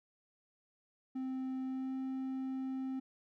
triangle tone with pitch glide, 261 to 263.3 Hz, C4 to C4, -4 to +11 cents, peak -34 dBFS, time 1.15-3 s, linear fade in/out 10 ms, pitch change +15 cents, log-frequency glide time 1.64-1.95 s, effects none

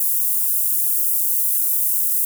pink high-pass noise, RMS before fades -19 dBFS, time 0-2.25 s, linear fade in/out 5 ms, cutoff 11000 Hz, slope 24 dB/octave, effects none

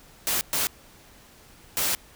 white noise bursts at uneven times, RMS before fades -25 dBFS, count 3, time 0.27-0.41 / 0.53-0.67 / 1.77-1.95 s, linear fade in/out 0 ms, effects pink hiss -52 dBFS RMS until 2.15 s

